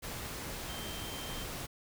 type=tone in noise; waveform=sine; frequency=3142 Hz; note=G7; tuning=3 cents sharp; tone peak=-46 dBFS; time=0.68-1.45 s; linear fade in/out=20 ms; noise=pink; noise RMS=-41 dBFS; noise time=0.02-1.67 s; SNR=-8 dB; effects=none